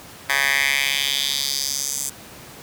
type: tone with high-pass filter sweep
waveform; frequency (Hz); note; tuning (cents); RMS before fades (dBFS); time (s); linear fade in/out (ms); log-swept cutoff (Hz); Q
10% pulse; 138.59; C#3; 0; -22; 0.29-2.1; 10; 1500 to 7700; 2.6
effects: pink hiss -41 dBFS RMS until 2.62 s + high-pass 80 Hz 12 dB/octave